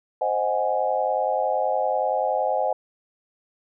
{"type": "chord", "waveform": "sine", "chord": "Ab dominant seventh", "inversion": "first", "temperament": "equal", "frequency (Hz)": [523.3, 622.3, 740, 830.6], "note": ["C5", "Eb5", "Gb5", "Ab5"], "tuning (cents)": [0, 0, 0, 0], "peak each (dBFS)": -26, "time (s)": [0.21, 2.73], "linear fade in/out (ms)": 5, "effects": []}